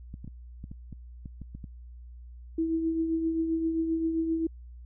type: clicks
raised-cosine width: 5 ms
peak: -28 dBFS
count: 10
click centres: 0.141 / 0.245 / 0.277 / 0.641 / 0.715 / 0.927 / 1.258 / 1.417 / 1.55 / 1.642 s
type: tone with tremolo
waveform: sine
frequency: 325.7 Hz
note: E4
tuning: 21 cents flat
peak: -23 dBFS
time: 2.58-4.47 s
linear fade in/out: 5 ms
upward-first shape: triangle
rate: 7.6 Hz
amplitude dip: 50%
effects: added 60 Hz sine -43 dBFS peak until 4.85 s